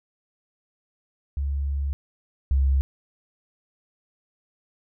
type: tone pair in turn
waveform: sine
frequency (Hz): 70 / 67.65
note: C#2 / C#2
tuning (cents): +18 / -42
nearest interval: minor second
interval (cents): 60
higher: first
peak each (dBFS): -23 / -17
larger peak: second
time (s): 1.37-1.93 / 2.51-2.81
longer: first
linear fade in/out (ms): 0
effects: none